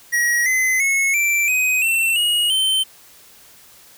square tone with pitch steps, 1904 / 2041 / 2187 / 2344 / 2512 / 2693 / 2886 / 3093 Hz, A#6 / C7 / C#7 / D7 / D#7 / E7 / F#7 / G7, +36 / -44 / -24 / -4 / +16 / +36 / -44 / -24 cents, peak -16 dBFS, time 0.12-2.84 s, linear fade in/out 20 ms, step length 340 ms, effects white hiss -47 dBFS RMS until 3.97 s

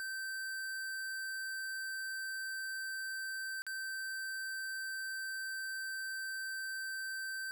square tone with dropouts, 1553 Hz, G6, 17 cents flat, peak -39 dBFS, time 0-7.51 s, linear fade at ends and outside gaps 0 ms, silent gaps 3.62-3.666 s, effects none

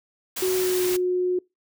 white noise, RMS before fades -30 dBFS, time 0.36-0.97 s, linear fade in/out 10 ms
sine tone with pitch glide, 371.1 to 362.6 Hz, F#4 to F#4, +5 to -35 cents, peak -20 dBFS, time 0.42-1.39 s, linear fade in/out 5 ms, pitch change -40 cents, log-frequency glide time 0.55-0.86 s
effects noise-tail reverb RT60 0.2 s tail -23 dB re dry

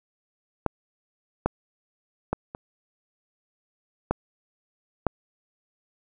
clicks, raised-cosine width 1 ms, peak -8 / -7 / -10 / -21 / -8 / -7 dBFS, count 6, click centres 0.663 / 1.46 / 2.33 / 2.549 / 4.11 / 5.067 s, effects none

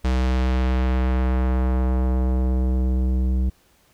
square tone with low-pass filter sweep, 63.7 Hz, C2, 46 cents flat, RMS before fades -20 dBFS, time 0.04-3.5 s, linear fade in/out 10 ms, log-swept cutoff 6100 to 230 Hz, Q 0.73, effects pink hiss -59 dBFS RMS until 3.93 s

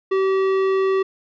sine tone with tanh clipping, 383.9 Hz, G4, 36 cents flat, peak -18 dBFS, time 0.11-1.03 s, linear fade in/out 10 ms, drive 14 dB, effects none

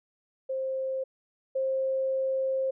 sine tone pair in turn, 528 / 530.2 Hz, C5 / C5, +16 / +23 cents, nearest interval unison, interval 7 cents, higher second, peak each -28 / -25 dBFS, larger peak second, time 0.49-1.04 / 1.55-2.71 s, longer second, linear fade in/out 10 ms, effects none

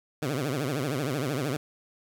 15% pulse tone with vibrato, 138.59 Hz, C#3, in tune, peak -21 dBFS, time 0.22-1.57 s, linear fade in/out 5 ms, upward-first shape triangle, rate 13 Hz, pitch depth 250 cents each way, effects none

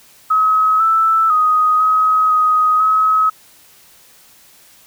sine tone with pitch steps, 1277 / 1320 / 1250 / 1268 / 1254 / 1279 Hz, D#6 / E6 / D#6 / D#6 / D#6 / D#6, +45 / +2 / +8 / +32 / +13 / +47 cents, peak -10 dBFS, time 0.3-3.3 s, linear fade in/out 10 ms, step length 500 ms, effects white hiss -47 dBFS RMS until 4.86 s

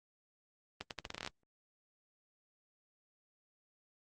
accelerating click train, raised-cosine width 0.2 ms, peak -22 dBFS, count 12, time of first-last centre 0.81-1.275 s, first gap 98 ms, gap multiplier 0.81, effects Opus 24 kbps

